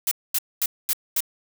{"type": "noise bursts", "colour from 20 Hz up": "blue", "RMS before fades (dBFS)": -22, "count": 5, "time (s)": [0.07, 1.205], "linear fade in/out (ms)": 2, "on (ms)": 43, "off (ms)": 230, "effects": []}